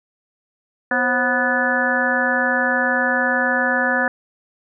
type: harmonic tone with a mistuned harmonic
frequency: 246.9 Hz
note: B3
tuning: in tune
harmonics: 1 / 2 / 3 / 4 / 5 / 6 / 7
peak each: -25 / -24 / -25 / -28 / -30 / -22 / -20 dBFS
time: 0.91-4.08 s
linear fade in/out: 2 ms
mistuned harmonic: 2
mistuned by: +120 cents
effects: none